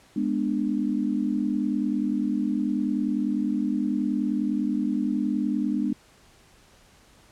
sine chord, G# diminished, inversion none, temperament equal with one note detuned, 207.7 / 246.9 / 297.4 Hz, G#3 / B3 / D4, 0 / 0 / +22 cents, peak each -27 dBFS, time 0.16-5.93 s, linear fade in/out 5 ms, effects pink hiss -56 dBFS RMS until 7.31 s + low-pass 10000 Hz 12 dB/octave

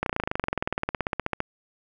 slowing click train, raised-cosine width 0.5 ms, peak -10 dBFS, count 29, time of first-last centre 0.03-1.404 s, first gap 32 ms, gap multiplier 1.03, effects none

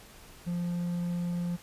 triangle tone, 174.4 Hz, F3, 2 cents flat, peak -27 dBFS, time 0.46-1.57 s, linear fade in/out 20 ms, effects pink hiss -52 dBFS RMS until 1.62 s + resampled to 32000 Hz

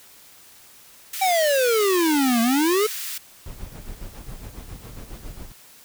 white high-pass noise, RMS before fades -31 dBFS, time 1.13-3.18 s, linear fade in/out 5 ms, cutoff 1500 Hz, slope 24 dB/octave
square exponential two-way sweep, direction down then up, 784 to 225.4 to 443.3 Hz, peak -18 dBFS, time 1.21-2.87 s, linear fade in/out 10 ms, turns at 2.41 s
brown noise with tremolo, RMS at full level -34 dBFS, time 3.46-5.52 s, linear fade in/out 2 ms, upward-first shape sine, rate 7.3 Hz, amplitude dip 70%
effects white hiss -49 dBFS RMS until 5.84 s

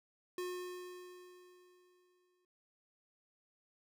square tone with exponential decay, 360.8 Hz, F#4, 44 cents flat, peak -38 dBFS, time 0.38-2.45 s, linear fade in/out 2 ms, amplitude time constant 450 ms, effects none

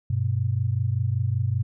sine tone pair together, 98 / 123.22 Hz, G2 / B2, 0 / -4 cents, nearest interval major third, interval 396 cents, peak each -24 dBFS, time 0.1-1.63 s, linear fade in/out 5 ms, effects none

